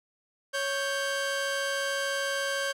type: tone pair together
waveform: sawtooth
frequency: 553.9 / 1568 Hz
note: C#5 / G6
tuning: -1 / 0 cents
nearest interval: octave + tritone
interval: 1801 cents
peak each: -27 dBFS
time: 0.53-2.73 s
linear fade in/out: 20 ms
effects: low-pass 11000 Hz 12 dB/octave